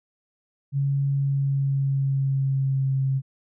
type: tone with pitch glide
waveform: sine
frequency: 139.1 to 134.36 Hz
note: C#3 to C3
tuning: +6 to +46 cents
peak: -20 dBFS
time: 0.72-3.22 s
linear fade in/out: 50 ms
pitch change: -60 cents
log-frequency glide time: 1.12-2.95 s
effects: none

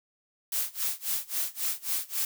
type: noise with tremolo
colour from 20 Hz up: blue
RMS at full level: -28 dBFS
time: 0.52-2.25 s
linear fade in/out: 2 ms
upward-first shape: sine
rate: 3.7 Hz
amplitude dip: 95%
effects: none

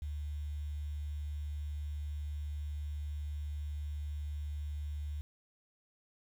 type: tone with quantisation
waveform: sine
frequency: 74 Hz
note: D2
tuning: 14 cents sharp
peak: -36 dBFS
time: 0.02-5.21 s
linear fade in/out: 0 ms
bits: 10
effects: none

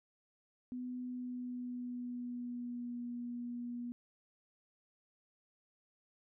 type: tone with pitch glide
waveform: sine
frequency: 249.6 to 241.1 Hz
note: B3 to B3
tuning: +19 to -41 cents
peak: -39 dBFS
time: 0.72-3.92 s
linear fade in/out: 0 ms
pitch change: -60 cents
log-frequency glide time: 1.02-3.01 s
effects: none

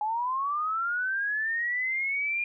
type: linear sweep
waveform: sine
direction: up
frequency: 832 to 2419 Hz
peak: -26 dBFS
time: 0.01-2.44 s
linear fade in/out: 2 ms
effects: none

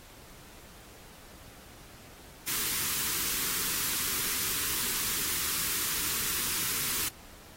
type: band-stop noise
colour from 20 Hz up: white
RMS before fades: -31 dBFS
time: 2.47-7.09 s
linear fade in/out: 10 ms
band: 450 to 960 Hz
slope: 48 dB/octave
effects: pink hiss -52 dBFS RMS until 7.56 s + AAC 48 kbps

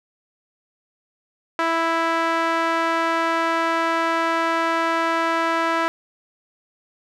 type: tone with band-pass filter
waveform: sawtooth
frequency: 330 Hz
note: E4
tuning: 2 cents sharp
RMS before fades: -21 dBFS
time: 1.59-5.88 s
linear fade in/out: 0 ms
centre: 1300 Hz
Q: 1.4
effects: none

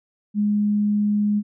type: tone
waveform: sine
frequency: 207.7 Hz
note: G#3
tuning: in tune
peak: -17 dBFS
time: 0.34-1.43 s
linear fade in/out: 50 ms
effects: none

